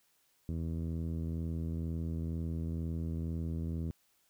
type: tone with low-pass filter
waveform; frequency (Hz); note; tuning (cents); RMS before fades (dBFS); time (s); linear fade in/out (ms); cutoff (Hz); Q
10% pulse; 82.1; E2; -6; -36; 0.49-3.91; 0; 190; 0.67
effects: white hiss -72 dBFS RMS until 4.29 s